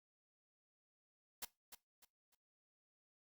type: noise with echo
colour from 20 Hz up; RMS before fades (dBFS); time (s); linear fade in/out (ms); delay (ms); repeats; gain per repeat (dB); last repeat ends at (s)
white; -44; 1.42-1.45; 5; 300; 3; -10; 2.35
effects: noise-tail reverb RT60 0.2 s tail -18 dB re dry + Opus 48 kbps